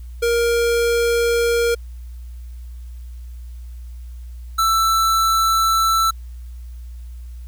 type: tone pair in turn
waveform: square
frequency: 469.5 / 1327.9 Hz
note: A#4 / E6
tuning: +12 / +12 cents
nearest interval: octave + tritone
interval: 1800 cents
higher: second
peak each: -16 / -15 dBFS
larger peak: second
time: 0.22-1.75 / 4.58-6.11 s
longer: neither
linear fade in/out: 10 ms
effects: added 60 Hz sine -31 dBFS peak until 7.47 s + white hiss -57 dBFS RMS until 7.47 s